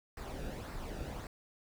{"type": "noise with flanger", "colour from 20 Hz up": "brown", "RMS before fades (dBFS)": -42, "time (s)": [0.17, 1.27], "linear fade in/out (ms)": 2, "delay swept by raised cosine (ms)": [0.3, 0.97], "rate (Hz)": 1.8, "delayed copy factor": -0.55, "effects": []}